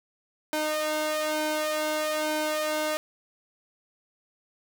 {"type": "tone with flanger", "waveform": "sawtooth", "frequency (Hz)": 307, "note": "D#4", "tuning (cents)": -23, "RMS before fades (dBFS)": -28, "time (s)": [0.53, 2.97], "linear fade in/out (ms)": 0, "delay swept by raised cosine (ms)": [1.3, 1.86], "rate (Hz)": 1.1, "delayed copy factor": 0.85, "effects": []}